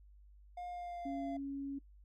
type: tone with pitch glide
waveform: triangle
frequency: 711 to 685.2 Hz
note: F5 to F5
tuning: +31 to -33 cents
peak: -40 dBFS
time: 0.57-1.37 s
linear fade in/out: 5 ms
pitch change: -64 cents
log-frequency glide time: 0.69-1.26 s
type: tone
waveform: sine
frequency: 277.2 Hz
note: C#4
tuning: in tune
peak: -38 dBFS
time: 1.05-1.79 s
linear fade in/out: 10 ms
effects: noise-tail reverb RT60 0.1 s tail -20 dB re dry + added 50 Hz sine -57 dBFS peak until 2.04 s